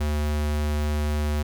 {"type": "tone", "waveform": "square", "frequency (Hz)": 74.7, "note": "D2", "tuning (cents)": 30, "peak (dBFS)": -23, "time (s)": [0, 1.43], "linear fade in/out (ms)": 10, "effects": []}